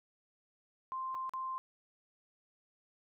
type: tone with dropouts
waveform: sine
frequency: 1046.5 Hz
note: C6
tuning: in tune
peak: -36 dBFS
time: 0.92-1.58 s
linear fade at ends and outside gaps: 0 ms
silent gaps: 1.145-1.15 / 1.294-1.336 s
effects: none